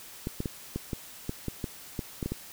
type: clicks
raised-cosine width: 3 ms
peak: -18 dBFS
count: 12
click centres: 0.271 / 0.404 / 0.458 / 0.76 / 0.932 / 1.294 / 1.483 / 1.642 / 1.992 / 2.228 / 2.26 / 2.32 s
effects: white hiss -47 dBFS RMS until 2.52 s